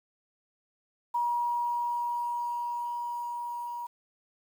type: tone with level ramp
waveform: sine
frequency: 956 Hz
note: A#5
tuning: 43 cents sharp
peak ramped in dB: -25 to -34 dBFS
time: 1.14-3.87 s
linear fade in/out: 10 ms
effects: 9-bit